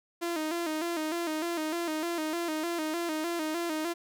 sawtooth tone with vibrato, 326.1 Hz, E4, 19 cents flat, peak -26 dBFS, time 0.21-3.94 s, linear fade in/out 20 ms, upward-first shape square, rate 3.3 Hz, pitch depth 83 cents each way, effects none

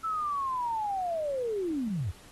sine linear sweep, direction down, 1331 to 73.42 Hz, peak -28 dBFS, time 0.03-2.12 s, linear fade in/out 20 ms, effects pink hiss -54 dBFS RMS until 2.31 s + AAC 32 kbps

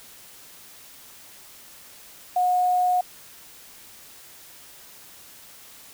sine tone with quantisation, 725 Hz, F#5, 35 cents flat, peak -18 dBFS, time 2.36-3.01 s, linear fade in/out 5 ms, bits 7, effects white hiss -47 dBFS RMS until 5.93 s

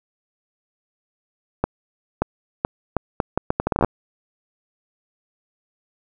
accelerating click train, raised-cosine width 1 ms, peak -4 dBFS, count 16, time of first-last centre 1.64-3.846 s, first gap 580 ms, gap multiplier 0.74, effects none

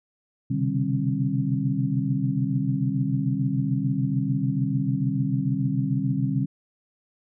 sine tone cluster, 128.9 / 135.7 / 151.2 / 195.4 / 268.9 Hz, C3 / C#3 / D#3 / G3 / C4, -26 / -36 / -49 / -5 / +47 cents, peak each -28 dBFS, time 0.5-6.46 s, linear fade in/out 10 ms, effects none

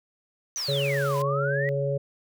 sine exponential two-way sweep, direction down then up, 6200 to 982 to 1968 Hz, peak -28 dBFS, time 0.56-1.69 s, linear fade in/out 0 ms, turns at 1.17 s
pink high-pass noise, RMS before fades -42 dBFS, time 0.57-1.22 s, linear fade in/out 0 ms, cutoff 980 Hz, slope 12 dB/octave
harmonic tone, 140 Hz, C#3, 18 cents sharp, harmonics 1 / 3 / 4, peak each -27 / -31 / -27 dBFS, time 0.68-1.98 s, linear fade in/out 10 ms
effects none

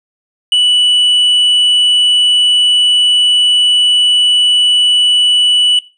triangle tone, 2960 Hz, F#7, in tune, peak -5 dBFS, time 0.52-5.79 s, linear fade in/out 2 ms, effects noise-tail reverb RT60 0.3 s tail -18 dB re dry + resampled to 24000 Hz

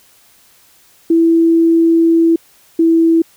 sine tone pair in turn, 330.9 / 329.1 Hz, E4 / E4, +7 / -3 cents, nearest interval unison, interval 10 cents, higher first, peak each -7 dBFS, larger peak neither, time 1.1-2.36 / 2.79-3.22 s, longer first, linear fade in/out 5 ms, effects white hiss -49 dBFS RMS until 3.36 s

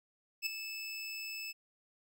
25% pulse tone with ADSR envelope, 2620 Hz, E7, 11 cents flat, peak -26 dBFS, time 0.42-1.53 s, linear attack 43 ms, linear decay 8 ms, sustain -10 dB, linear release 25 ms, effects none

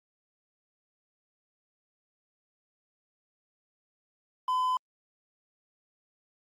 triangle tone, 1014 Hz, B5, 45 cents sharp, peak -23 dBFS, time 4.48-4.77 s, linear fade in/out 2 ms, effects Opus 32 kbps

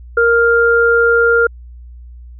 sine tone pair together, 466.2 / 1400.3 Hz, A#4 / F6, 0 / +4 cents, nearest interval octave + perfect fifth, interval 1904 cents, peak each -11 dBFS, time 0.17-1.47 s, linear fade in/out 5 ms, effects added 60 Hz sine -32 dBFS peak until 2.39 s

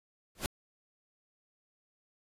pink noise with exponential growth, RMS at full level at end -28 dBFS, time 0.35-0.46 s, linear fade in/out 1 ms, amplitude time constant 23 ms, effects resampled to 32000 Hz

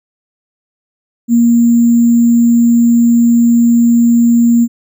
sine tone with sample-and-hold, 235 Hz, A#3, 14 cents sharp, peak -5 dBFS, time 1.28-4.68 s, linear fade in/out 50 ms, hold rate 7350 Hz, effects none

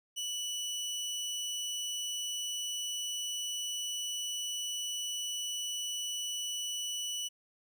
25% pulse tone, 2960 Hz, F#7, in tune, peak -31 dBFS, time 0.16-7.29 s, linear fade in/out 20 ms, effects none

